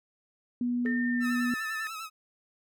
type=tone; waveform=sine; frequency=243.4 Hz; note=B3; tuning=25 cents flat; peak=-26 dBFS; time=0.61-1.54 s; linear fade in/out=2 ms
type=tone with exponential decay; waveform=triangle; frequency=433.8 Hz; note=A4; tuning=25 cents flat; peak=-33 dBFS; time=0.85-1.15 s; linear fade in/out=2 ms; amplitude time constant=65 ms
type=tone with pitch glide; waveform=sine; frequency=1812 to 1770.6 Hz; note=A#6 to A6; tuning=-50 to +10 cents; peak=-32 dBFS; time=0.86-1.87 s; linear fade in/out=0 ms; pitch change=-40 cents; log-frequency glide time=1.08-1.48 s
type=tone with vibrato; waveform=sawtooth; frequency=1298 Hz; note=E6; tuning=27 cents flat; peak=-33 dBFS; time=1.2-2.1 s; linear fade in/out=50 ms; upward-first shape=sine; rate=10 Hz; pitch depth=56 cents each way
effects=none